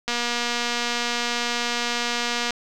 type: click train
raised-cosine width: 0.2 ms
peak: -8 dBFS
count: 581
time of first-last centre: 0.08-2.507 s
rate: 239 Hz
effects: none